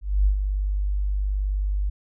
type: tone with ADSR envelope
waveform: sine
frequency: 49.48 Hz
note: G1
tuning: 17 cents sharp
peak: -14 dBFS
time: 0.01-1.9 s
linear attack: 250 ms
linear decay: 94 ms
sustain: -7 dB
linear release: 11 ms
effects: none